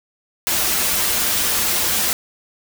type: noise with comb filter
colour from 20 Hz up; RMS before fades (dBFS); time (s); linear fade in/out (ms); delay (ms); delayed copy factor
white; -19; 0.47-2.13; 0; 7.3; -0.5
effects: none